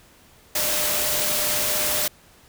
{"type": "tone in noise", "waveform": "sine", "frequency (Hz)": 603, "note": "D5", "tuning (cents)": 46, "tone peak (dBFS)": -32, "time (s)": [0.55, 2.08], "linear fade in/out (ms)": 5, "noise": "white", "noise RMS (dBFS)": -23, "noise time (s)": [0.55, 2.08], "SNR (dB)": -12, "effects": ["pink hiss -53 dBFS RMS until 2.48 s"]}